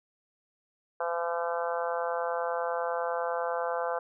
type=harmonic tone; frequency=170 Hz; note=F3; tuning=46 cents flat; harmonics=3 / 4 / 5 / 6 / 7 / 8 / 9; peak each=-32 / -34 / -36 / -38 / -39 / -40 / -41 dBFS; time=1-3.99 s; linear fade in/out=5 ms; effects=none